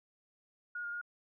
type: tone with pitch steps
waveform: sine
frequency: 1439 / 1414 / 1428 Hz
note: F#6 / F6 / F6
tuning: -49 / +21 / +38 cents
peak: -37 dBFS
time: 0.75-1.014 s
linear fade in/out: 5 ms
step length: 88 ms
effects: none